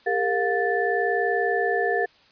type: tone cluster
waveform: sine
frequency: 402.3 / 462.8 / 713 / 1756 Hz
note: G4 / A#4 / F5 / A6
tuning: +45 / -13 / +36 / -4 cents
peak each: -26 dBFS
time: 0.06-2.06 s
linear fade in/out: 10 ms
effects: white hiss -56 dBFS RMS until 2.31 s + resampled to 11025 Hz